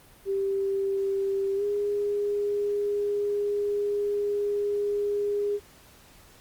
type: tone with pitch glide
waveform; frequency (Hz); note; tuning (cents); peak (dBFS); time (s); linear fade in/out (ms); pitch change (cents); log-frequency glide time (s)
sine; 392 to 409.6; G4 to G#4; 0 to -24; -24; 0.25-5.6; 50; +76; 1.56-1.63
effects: pink hiss -54 dBFS RMS until 6.4 s + Opus 32 kbps